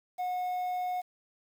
triangle tone with quantisation, 727 Hz, F#5, 31 cents flat, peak -28 dBFS, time 0.18-1.02 s, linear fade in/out 20 ms, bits 9, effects none

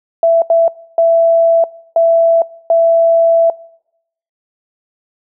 sine tone bursts at uneven times, 665 Hz, E5, 15 cents sharp, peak -6 dBFS, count 5, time 0.23-0.42 / 0.5-0.68 / 0.98-1.64 / 1.96-2.42 / 2.7-3.5 s, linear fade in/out 2 ms, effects noise-tail reverb RT60 0.8 s tail -23 dB re dry

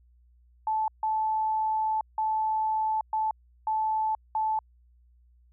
sine tone bursts at uneven times, 872 Hz, A5, 16 cents flat, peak -24 dBFS, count 6, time 0.67-0.88 / 1.03-2.01 / 2.18-3.01 / 3.13-3.31 / 3.67-4.15 / 4.35-4.59 s, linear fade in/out 2 ms, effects added 60 Hz sine -57 dBFS peak until 5.52 s

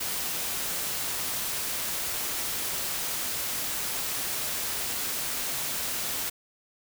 white noise, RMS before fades -31 dBFS, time 0-6.3 s, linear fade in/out 10 ms, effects none

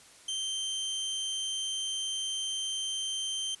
sawtooth tone, 3130 Hz, G7, 3 cents flat, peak -28 dBFS, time 0.28-3.55 s, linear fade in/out 5 ms, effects white hiss -55 dBFS RMS until 3.6 s + resampled to 24000 Hz

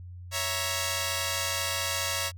5% pulse chord, A# diminished, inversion first, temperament equal with one note detuned, 554.4 / 659.3 / 942.1 Hz, C#5 / E5 / A#5, 0 / 0 / +18 cents, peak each -20 / -22 / -21 dBFS, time 0.31-2.32 s, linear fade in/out 50 ms, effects added 89 Hz sine -40 dBFS peak until 2.37 s

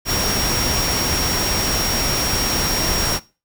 sine tone in noise, 5588 Hz, F8, in tune, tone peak -22 dBFS, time 0.05-3.2 s, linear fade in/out 50 ms, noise pink, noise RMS -21 dBFS, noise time 0.05-3.2 s, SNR -4 dB, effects noise-tail reverb RT60 0.3 s tail -19 dB re dry

